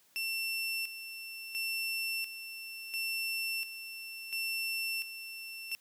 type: tone with tremolo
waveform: 30% pulse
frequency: 2700 Hz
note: E7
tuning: 41 cents sharp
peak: -30 dBFS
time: 0.16-5.75 s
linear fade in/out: 0 ms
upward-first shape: square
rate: 0.72 Hz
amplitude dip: 65%
effects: white hiss -66 dBFS RMS until 5.8 s + high-pass 80 Hz 12 dB/octave